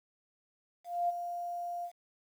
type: tone with ADSR envelope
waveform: sine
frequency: 698.5 Hz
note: F5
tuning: in tune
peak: -26 dBFS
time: 0.84-1.92 s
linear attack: 250 ms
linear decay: 20 ms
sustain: -9 dB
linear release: 77 ms
effects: 10-bit